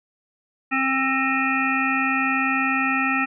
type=harmonic tone with a mistuned harmonic; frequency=265.7 Hz; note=C4; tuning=27 cents sharp; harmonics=1 / 3 / 5 / 7 / 9 / 10; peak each=-25 / -29 / -25 / -25 / -26 / -30 dBFS; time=0.71-3.26 s; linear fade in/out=20 ms; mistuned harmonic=9; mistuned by=+32 cents; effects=none